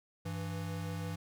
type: tone pair together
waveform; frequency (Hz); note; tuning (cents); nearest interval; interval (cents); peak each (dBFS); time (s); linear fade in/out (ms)
square; 98 / 165.39; G2 / E3; 0 / +6; major sixth; 906; -40 / -40; 0.25-1.16; 10
effects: none